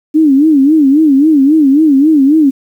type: tone with vibrato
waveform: sine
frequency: 292 Hz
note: D4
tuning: 10 cents flat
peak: -4 dBFS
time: 0.14-2.51 s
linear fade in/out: 20 ms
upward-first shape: sine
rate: 3.7 Hz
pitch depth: 160 cents each way
effects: 7-bit